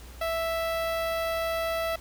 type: tone with notch filter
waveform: sawtooth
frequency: 659.3 Hz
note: E5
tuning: in tune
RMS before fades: -29 dBFS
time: 0.21-1.96 s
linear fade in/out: 5 ms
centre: 7300 Hz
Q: 0.82
effects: added 60 Hz sine -44 dBFS peak until 2 s + pink hiss -50 dBFS RMS until 2 s